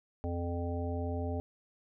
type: harmonic tone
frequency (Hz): 86.3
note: F2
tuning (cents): -20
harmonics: 1 / 3 / 5 / 7 / 9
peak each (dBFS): -34 / -39 / -41 / -42 / -44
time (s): 0.24-1.4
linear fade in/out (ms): 0
effects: none